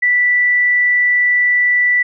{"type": "tone", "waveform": "sine", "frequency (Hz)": 1969, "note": "B6", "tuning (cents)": -6, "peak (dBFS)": -10, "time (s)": [0.02, 2.03], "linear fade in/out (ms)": 10, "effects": []}